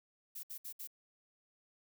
violet noise bursts, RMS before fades -45 dBFS, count 4, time 0.35-0.874 s, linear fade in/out 10 ms, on 83 ms, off 64 ms, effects none

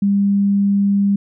sine tone, 200 Hz, G3, 35 cents sharp, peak -12 dBFS, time 0.02-1.16 s, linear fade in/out 5 ms, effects none

